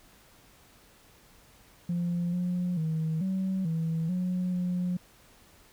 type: tone with pitch steps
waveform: sine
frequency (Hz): 173.7 / 178.6 / 159.2 / 189.5 / 162.9 / 181.6 / 179.3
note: F3 / F3 / D#3 / F#3 / E3 / F#3 / F3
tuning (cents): -9 / +39 / +40 / +42 / -20 / -32 / +46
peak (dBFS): -25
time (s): 1.89-4.97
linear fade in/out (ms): 5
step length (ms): 440
effects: tanh soft clip ceiling -24 dBFS + pink hiss -58 dBFS RMS until 5.72 s